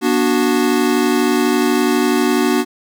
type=chord; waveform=square; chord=B minor; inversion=none; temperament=equal with one note detuned; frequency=241.6 / 293.7 / 370 Hz; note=B3 / D4 / F#4; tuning=-38 / 0 / 0 cents; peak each=-18 dBFS; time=0.01-2.65 s; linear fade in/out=50 ms; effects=none